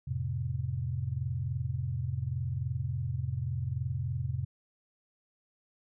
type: chord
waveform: sine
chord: F major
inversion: none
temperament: equal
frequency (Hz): 87.31 / 110 / 130.81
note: F2 / A2 / C3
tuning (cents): 0 / 0 / 0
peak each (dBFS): -36 / -36 / -33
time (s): 0.07-4.45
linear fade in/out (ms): 10
effects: none